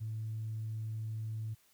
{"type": "tone", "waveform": "sine", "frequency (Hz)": 110, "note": "A2", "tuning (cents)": 0, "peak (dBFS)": -35, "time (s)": [0, 1.55], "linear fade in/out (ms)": 20, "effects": ["tanh soft clip ceiling -31 dBFS", "white hiss -68 dBFS RMS until 1.73 s"]}